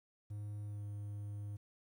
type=tone with pitch glide; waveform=triangle; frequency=103.83 to 102.7 Hz; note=G#2 to G#2; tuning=0 to -19 cents; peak=-39 dBFS; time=0.3-1.57 s; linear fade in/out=10 ms; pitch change=-19 cents; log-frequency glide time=0.64-0.84 s; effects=12-bit